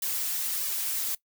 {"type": "noise with flanger", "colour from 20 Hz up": "blue", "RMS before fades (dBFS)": -30, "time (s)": [0.02, 1.15], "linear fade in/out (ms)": 5, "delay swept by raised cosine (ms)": [1.7, 5.7], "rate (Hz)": 1.6, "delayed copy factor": 0.95, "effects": ["noise-tail reverb RT60 0.1 s tail -20 dB re dry"]}